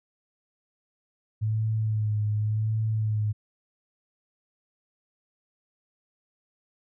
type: tone with vibrato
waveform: sine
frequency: 107.8 Hz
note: A2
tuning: 35 cents flat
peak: -23 dBFS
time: 1.41-3.33 s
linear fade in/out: 20 ms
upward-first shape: sine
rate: 0.89 Hz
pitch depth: 37 cents each way
effects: none